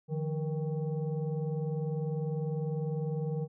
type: tone with frequency modulation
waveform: sine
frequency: 150 Hz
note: D3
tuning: 37 cents sharp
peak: -30 dBFS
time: 0.08-3.48 s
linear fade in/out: 50 ms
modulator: 320 Hz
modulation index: 0.93
effects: none